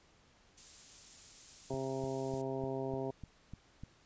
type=noise; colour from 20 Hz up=violet; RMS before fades=-46 dBFS; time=0.57-2.42 s; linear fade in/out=10 ms
type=harmonic tone; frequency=133.4 Hz; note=C3; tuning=34 cents sharp; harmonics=1 / 2 / 3 / 4 / 5 / 6 / 7; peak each=-43 / -42 / -39 / -45 / -43 / -51 / -49 dBFS; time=1.7-3.11 s; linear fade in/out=5 ms
type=click train; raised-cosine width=5 ms; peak=-33 dBFS; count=8; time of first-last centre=1.74-3.836 s; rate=3.34 Hz
effects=pink hiss -66 dBFS RMS until 4.05 s + resampled to 16000 Hz